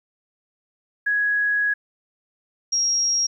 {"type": "tone pair in turn", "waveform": "sine", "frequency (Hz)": [1668, 5610], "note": ["G#6", "F8"], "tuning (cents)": [7, 7], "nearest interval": "octave + major sixth", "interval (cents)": 2100, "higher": "second", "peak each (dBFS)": -18, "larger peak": "neither", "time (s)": [[1.06, 1.74], [2.72, 3.27]], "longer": "first", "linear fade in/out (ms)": 10, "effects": ["10-bit"]}